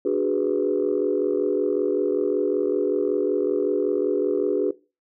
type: chord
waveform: sine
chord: G# half-diminished seventh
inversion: second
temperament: equal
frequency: 293.7 / 370 / 415.3 / 493.9 Hz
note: D4 / F#4 / G#4 / B4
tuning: 0 / 0 / 0 / 0 cents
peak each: -26 / -23 / -23 / -26 dBFS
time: 0.05-4.71 s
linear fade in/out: 5 ms
effects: noise-tail reverb RT60 0.3 s tail -20 dB re dry + tanh soft clip ceiling -11 dBFS